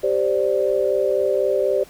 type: chord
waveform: sine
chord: G suspended fourth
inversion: none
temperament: equal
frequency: 392 / 523.3 / 587.3 Hz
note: G4 / C5 / D5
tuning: 0 / 0 / 0 cents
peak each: -21 dBFS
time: 0.03-1.84 s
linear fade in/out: 10 ms
effects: pink hiss -47 dBFS RMS until 1.89 s